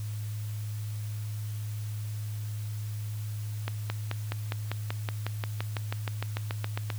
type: accelerating click train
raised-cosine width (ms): 0.3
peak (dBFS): -16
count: 20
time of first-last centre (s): 3.68-6.902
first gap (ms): 220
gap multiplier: 0.97
effects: added 106 Hz sine -32 dBFS peak until 6.98 s + white hiss -50 dBFS RMS until 6.98 s